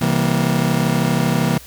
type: chord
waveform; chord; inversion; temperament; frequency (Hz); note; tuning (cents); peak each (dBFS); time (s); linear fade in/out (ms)
40% pulse; C dominant seventh; none; just; 130.81 / 163.52 / 196.22 / 235.5; C3 / E3 / G3 / Bb3; 0 / -14 / +2 / +18; -21 / -18 / -23 / -20; 0.01-1.58; 5
effects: added 64 Hz sine -44 dBFS peak until 1.66 s + white hiss -41 dBFS RMS until 1.66 s